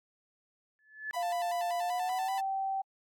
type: tone with exponential growth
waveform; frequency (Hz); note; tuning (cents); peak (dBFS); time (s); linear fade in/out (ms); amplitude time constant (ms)
sine; 1728; A6; -32; -31; 0.79-1.11; 0; 69
type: tone with vibrato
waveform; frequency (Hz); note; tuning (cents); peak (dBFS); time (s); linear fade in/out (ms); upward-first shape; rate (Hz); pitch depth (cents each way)
sawtooth; 937; A#5; +9; -35; 1.13-2.41; 10; square; 5.2; 99
type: tone with pitch glide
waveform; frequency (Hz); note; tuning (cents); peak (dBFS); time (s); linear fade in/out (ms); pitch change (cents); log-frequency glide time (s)
sine; 698.5 to 775; F5 to G5; 0 to -20; -30; 1.16-2.82; 10; +180; 1.79-2.35
effects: AAC 64 kbps